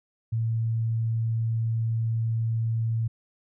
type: tone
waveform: sine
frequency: 113.5 Hz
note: A#2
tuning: 46 cents flat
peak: -23 dBFS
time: 0.32-3.08 s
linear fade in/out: 10 ms
effects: none